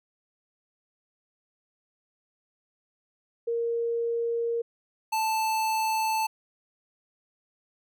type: tone pair in turn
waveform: sine / square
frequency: 466.2 / 880.1 Hz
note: A#4 / A5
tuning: 0 / 0 cents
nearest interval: major seventh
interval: 1100 cents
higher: second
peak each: -25 dBFS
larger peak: neither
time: 3.47-4.62 / 5.12-6.27 s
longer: neither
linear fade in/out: 10 ms
effects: none